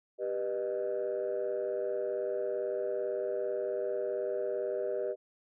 sine chord, G augmented, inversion none, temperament just, 392 / 490 / 612.5 Hz, G4 / B4 / D#5, 0 / -14 / -27 cents, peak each -34 dBFS, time 0.18-5.16 s, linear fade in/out 50 ms, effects tanh soft clip ceiling -25 dBFS

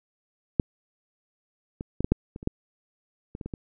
clicks, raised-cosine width 3 ms, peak -6 / -20 / -14 / -11 / -6 / -24 / -26 / -11 / -23 / -23 / -21 / -20 dBFS, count 12, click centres 0.598 / 1.809 / 2.006 / 2.045 / 2.12 / 2.361 / 2.429 / 2.474 / 3.351 / 3.412 / 3.46 / 3.538 s, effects none

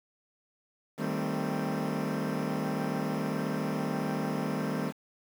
sawtooth chord, A half-diminished seventh, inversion second, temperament equal with one note detuned, 155.56 / 196 / 223.2 / 261.6 Hz, Eb3 / G3 / A3 / C4, 0 / 0 / +25 / 0 cents, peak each -31 dBFS, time 0.97-4.93 s, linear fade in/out 50 ms, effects low-pass 2000 Hz 12 dB/octave + 8-bit

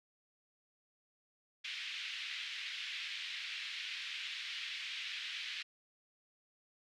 white band-pass noise, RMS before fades -43 dBFS, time 1.64-5.63 s, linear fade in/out 10 ms, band 2000 to 3600 Hz, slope 24 dB/octave, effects none

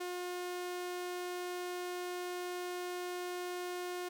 sawtooth tone, 357.9 Hz, F4, 42 cents sharp, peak -34 dBFS, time 0-4.09 s, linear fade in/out 10 ms, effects none

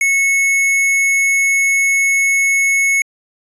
square tone, 2198 Hz, C#7, 15 cents flat, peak -12 dBFS, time 0.01-3.02 s, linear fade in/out 2 ms, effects resampled to 24000 Hz

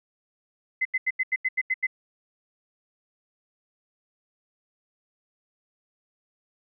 sine tone bursts, 2043 Hz, C7, 42 cents flat, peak -21 dBFS, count 9, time 0.81-1.869 s, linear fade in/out 10 ms, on 43 ms, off 84 ms, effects none

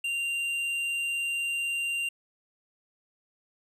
triangle tone with tanh clipping, 2778 Hz, F7, 10 cents flat, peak -29 dBFS, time 0.04-2.09 s, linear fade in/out 5 ms, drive 12 dB, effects resampled to 32000 Hz

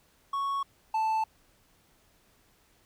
triangle tone pair in turn, 1108.7 / 880 Hz, C#6 / A5, 0 / 0 cents, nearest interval major third, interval 400 cents, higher first, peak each -26 / -23 dBFS, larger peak second, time 0.33-0.63 / 0.94-1.24 s, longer neither, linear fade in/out 5 ms, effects pink hiss -65 dBFS RMS until 2.85 s

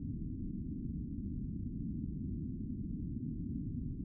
white low-pass noise, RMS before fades -40 dBFS, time 0-4.04 s, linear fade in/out 5 ms, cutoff 280 Hz, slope 48 dB/octave, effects none

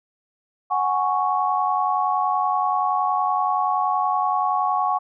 sine chord, F# suspended second, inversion none, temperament equal, 740 / 830.6 / 1108.7 Hz, F#5 / G#5 / C#6, 0 / 0 / 0 cents, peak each -23 / -24 / -22 dBFS, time 0.7-4.99 s, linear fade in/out 20 ms, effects none

